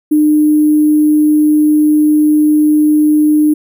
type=tone with sample-and-hold; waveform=sine; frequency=302.5 Hz; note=D#4; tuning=49 cents flat; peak=-6 dBFS; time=0.11-3.54 s; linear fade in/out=10 ms; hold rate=11025 Hz; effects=none